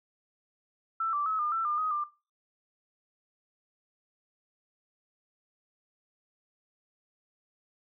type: tone with pitch steps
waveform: sine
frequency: 1330 / 1169 / 1288 / 1208 / 1335 / 1202 / 1257 / 1191 Hz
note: E6 / D6 / E6 / D6 / E6 / D6 / D#6 / D6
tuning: +15 / -8 / -41 / +48 / +22 / +40 / +17 / +24 cents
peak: -27 dBFS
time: 1-2.04 s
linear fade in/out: 5 ms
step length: 130 ms
effects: noise-tail reverb RT60 0.3 s tail -20 dB re dry